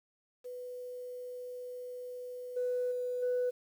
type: tone with level steps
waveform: sine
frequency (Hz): 496.3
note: B4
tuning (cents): +8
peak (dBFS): -40 / -29 / -32 / -27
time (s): 0.44-3.51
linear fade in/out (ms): 20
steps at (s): 2.56 / 2.91 / 3.22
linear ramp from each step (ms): 10
effects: tanh soft clip ceiling -26 dBFS + 10-bit